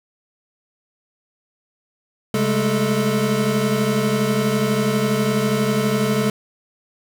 square tone cluster, 133.9 / 204.7 / 216.9 / 436.3 Hz, C3 / G#3 / A3 / A4, +40 / -25 / -25 / -15 cents, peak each -25 / -22 / -25 / -23 dBFS, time 2.34-6.3 s, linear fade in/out 2 ms, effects none

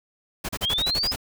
pink noise bursts, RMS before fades -29 dBFS, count 9, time 0.44-1.161 s, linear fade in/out 10 ms, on 49 ms, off 35 ms
sine exponential sweep, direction up, 3063 to 5180 Hz, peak -22 dBFS, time 0.62-1.13 s, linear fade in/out 20 ms
effects none

